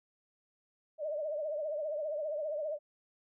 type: tone with vibrato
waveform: sine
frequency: 606 Hz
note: D#5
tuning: 46 cents flat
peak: -33 dBFS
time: 0.98-2.79 s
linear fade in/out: 50 ms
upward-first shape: triangle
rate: 15 Hz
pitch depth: 110 cents each way
effects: none